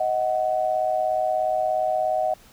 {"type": "tone pair together", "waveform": "sine", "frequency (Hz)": [628, 744.9], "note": ["D#5", "F#5"], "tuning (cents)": [16, 11], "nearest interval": "minor third", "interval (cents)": 295, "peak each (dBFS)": -23, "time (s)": [0, 2.34], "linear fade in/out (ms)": 5, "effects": ["pink hiss -52 dBFS RMS until 2.52 s"]}